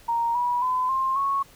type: tone with pitch steps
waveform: sine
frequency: 932.3 / 972.5 / 1014.3 / 1058 / 1103.6 Hz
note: A#5 / B5 / B5 / C6 / C#6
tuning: 0 / -27 / +46 / +19 / -8 cents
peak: -21 dBFS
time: 0.08-1.43 s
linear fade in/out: 10 ms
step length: 270 ms
effects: pink hiss -52 dBFS RMS until 1.55 s